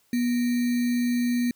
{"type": "tone with sample-and-hold", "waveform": "sine", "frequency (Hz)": 242.4, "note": "B3", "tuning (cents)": -32, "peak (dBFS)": -21, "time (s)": [0.13, 1.51], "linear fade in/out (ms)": 2, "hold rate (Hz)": 2100, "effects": ["white hiss -65 dBFS RMS until 1.55 s"]}